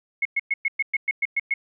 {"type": "tone bursts", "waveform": "sine", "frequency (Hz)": 2177, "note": "C#7", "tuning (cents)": -32, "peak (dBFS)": -19, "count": 10, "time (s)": [0.22, 1.54], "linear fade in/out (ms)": 5, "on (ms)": 33, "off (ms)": 110, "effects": []}